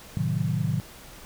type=chord; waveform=sine; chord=A diminished seventh; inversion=none; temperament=equal; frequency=110 / 130.81 / 155.56 / 185 Hz; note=A2 / C3 / Eb3 / Gb3; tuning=0 / 0 / 0 / 0 cents; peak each=-29 / -29 / -27 / -31 dBFS; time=0.17-0.8 s; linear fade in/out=0 ms; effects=pink hiss -46 dBFS RMS until 1.25 s